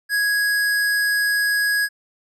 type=tone; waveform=square; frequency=1661.2 Hz; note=G#6; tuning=in tune; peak=-18 dBFS; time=0.09-1.89 s; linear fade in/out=50 ms; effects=resampled to 32000 Hz